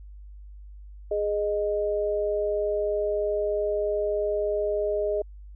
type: tone pair together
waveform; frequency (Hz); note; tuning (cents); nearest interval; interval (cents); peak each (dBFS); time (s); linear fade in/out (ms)
sine; 415.3 / 618.5; G#4 / D#5; 0 / -10; perfect fifth; 690; -26; 1.11-5.22; 5
effects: added 50 Hz sine -41 dBFS peak until 5.55 s